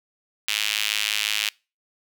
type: tone with high-pass filter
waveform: sawtooth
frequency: 105.8 Hz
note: G#2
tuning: 33 cents sharp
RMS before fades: -25 dBFS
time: 0.48-1.49 s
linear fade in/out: 0 ms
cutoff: 2800 Hz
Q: 2.4
effects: noise-tail reverb RT60 0.3 s tail -25 dB re dry